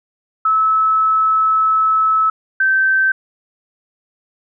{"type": "tone pair in turn", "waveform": "sine", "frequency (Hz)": [1300, 1550.9], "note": ["E6", "G6"], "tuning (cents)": [-24, -19], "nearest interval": "minor third", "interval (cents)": 305, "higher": "second", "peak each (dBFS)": -11, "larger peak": "neither", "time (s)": [[0.45, 2.3], [2.6, 3.12]], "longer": "first", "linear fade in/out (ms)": 5, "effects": []}